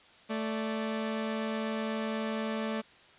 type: tone pair together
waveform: sawtooth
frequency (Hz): 220 / 583.9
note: A3 / D5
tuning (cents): 0 / -10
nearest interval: octave + perfect fourth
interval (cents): 1690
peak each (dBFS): -28 / -34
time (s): 0.29-2.82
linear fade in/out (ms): 20
effects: white hiss -57 dBFS RMS until 3.18 s + resampled to 8000 Hz